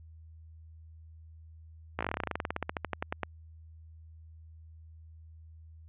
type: slowing click train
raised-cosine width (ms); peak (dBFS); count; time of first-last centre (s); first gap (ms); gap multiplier
0.5; -16; 26; 1.99-3.233; 17; 1.08
effects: added 80 Hz sine -49 dBFS peak until 5.88 s + resampled to 8000 Hz